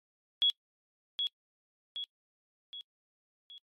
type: tone with echo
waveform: sine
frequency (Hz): 3348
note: G#7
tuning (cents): +13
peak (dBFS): -23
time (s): 0.42-0.5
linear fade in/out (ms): 0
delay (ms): 770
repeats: 4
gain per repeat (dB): -6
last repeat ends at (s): 3.58
effects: noise-tail reverb RT60 0.1 s tail -25 dB re dry + MP3 64 kbps